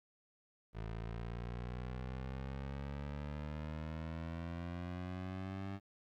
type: exponential sweep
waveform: 20% pulse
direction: up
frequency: 54.3 to 99 Hz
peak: -36 dBFS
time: 0.73-5.8 s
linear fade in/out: 50 ms
effects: low-pass 3000 Hz 12 dB/octave + 12-bit